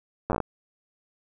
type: slowing click train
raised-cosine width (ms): 1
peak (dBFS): -12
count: 8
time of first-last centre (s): 0.3-0.403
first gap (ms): 9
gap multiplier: 1.16
effects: none